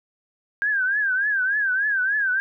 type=tone with vibrato; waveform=sine; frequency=1600 Hz; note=G6; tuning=35 cents sharp; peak=-19 dBFS; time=0.62-2.4 s; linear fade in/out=0 ms; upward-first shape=triangle; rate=3.4 Hz; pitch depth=150 cents each way; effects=none